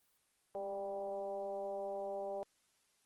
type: tone with frequency modulation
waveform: sine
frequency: 592 Hz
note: D5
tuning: 14 cents sharp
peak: -38 dBFS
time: 0.55-2.43 s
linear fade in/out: 0 ms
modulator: 195 Hz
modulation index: 1
effects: white hiss -75 dBFS RMS until 3.05 s + Opus 24 kbps